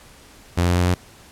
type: tone with pitch steps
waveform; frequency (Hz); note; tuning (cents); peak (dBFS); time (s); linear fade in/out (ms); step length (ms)
sawtooth; 87.4 / 88.16 / 88.93 / 89.7; F2 / F2 / F2 / F2; +2 / +17 / +32 / +47; -12; 0.57-0.946; 10; 94
effects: pink hiss -47 dBFS RMS until 1.31 s + low-pass 12000 Hz 12 dB/octave